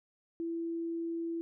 sine tone, 333.6 Hz, E4, 21 cents sharp, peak -33 dBFS, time 0.4-1.41 s, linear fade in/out 0 ms, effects none

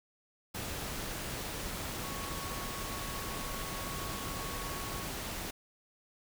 sine tone in noise, 1108.7 Hz, C#6, in tune, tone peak -45 dBFS, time 2.03-5.06 s, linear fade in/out 10 ms, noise pink, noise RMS -39 dBFS, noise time 0.54-5.51 s, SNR -9 dB, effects none

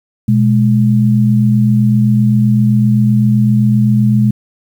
sine tone pair together, 122.25 / 210 Hz, B2 / G#3, -17 / +19 cents, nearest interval major sixth, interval 936 cents, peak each -10 dBFS, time 0.28-4.31 s, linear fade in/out 5 ms, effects 7-bit

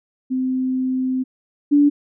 sine tone pair in turn, 258.3 / 289.4 Hz, C4 / D4, -22 / -25 cents, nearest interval major second, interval 197 cents, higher second, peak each -18 / -10 dBFS, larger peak second, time 0.3-1.24 / 1.71-1.9 s, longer first, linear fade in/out 20 ms, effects none

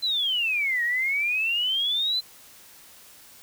sine exponential two-way sweep, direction down then up, 4108 to 1865 to 4108 Hz, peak -22 dBFS, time 0.02-2.21 s, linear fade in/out 20 ms, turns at 0.83 s, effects white hiss -50 dBFS RMS until 3.42 s

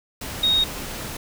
sine tone in noise, 3743 Hz, A#7, 6 cents sharp, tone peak -16 dBFS, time 0.43-0.64 s, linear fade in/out 5 ms, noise pink, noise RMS -32 dBFS, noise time 0.21-1.17 s, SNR +13 dB, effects none

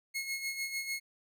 sawtooth tone with tremolo, 2169 Hz, C#7, 38 cents flat, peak -29 dBFS, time 0.14-1 s, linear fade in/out 20 ms, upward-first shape sine, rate 6.7 Hz, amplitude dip 60%, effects none

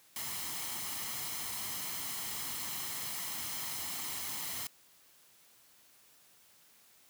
white noise with comb filter, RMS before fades -39 dBFS, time 0.16-4.67 s, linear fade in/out 2 ms, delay 0.97 ms, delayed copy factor +0.5, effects white hiss -63 dBFS RMS until 7.09 s + high-pass 80 Hz 12 dB/octave

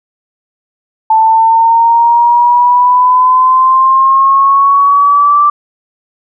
sine exponential sweep, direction up, 880 to 1174.7 Hz, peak -4 dBFS, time 1.1-5.5 s, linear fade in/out 5 ms, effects none

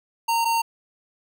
square tone pair in turn, 922 / 918.6 Hz, A#5 / A#5, -19 / -26 cents, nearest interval unison, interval 7 cents, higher first, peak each -20 dBFS, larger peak neither, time 0.28-0.45 / 0.45-0.62 s, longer neither, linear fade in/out 10 ms, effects none

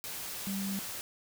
sine tone in noise, 196 Hz, G3, in tune, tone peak -33 dBFS, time 0.47-0.79 s, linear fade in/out 0 ms, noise white, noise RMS -40 dBFS, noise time 0.04-1.01 s, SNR +4 dB, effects none

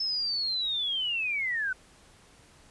sine linear sweep, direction down, 5274 to 1473 Hz, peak -27 dBFS, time 0-1.73 s, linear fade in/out 5 ms, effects pink hiss -57 dBFS RMS until 2.7 s + resampled to 24000 Hz

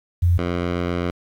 sine / 10% pulse tone pair in turn, 87.31 / 87.67 Hz, F2 / F2, 0 / +7 cents, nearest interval unison, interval 7 cents, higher second, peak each -13 dBFS, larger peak neither, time 0.22-0.38 / 0.38-1.11 s, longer second, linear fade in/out 10 ms, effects low-pass 3000 Hz 12 dB/octave + 8-bit

